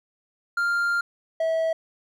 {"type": "tone pair in turn", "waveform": "triangle", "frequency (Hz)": [1396.9, 649.4], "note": ["F6", "E5"], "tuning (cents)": [0, -26], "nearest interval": "octave + minor second", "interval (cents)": 1326, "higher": "first", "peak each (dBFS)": [-19, -19], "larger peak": "neither", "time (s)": [[0.57, 1.01], [1.4, 1.73]], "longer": "first", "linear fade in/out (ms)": 5, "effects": []}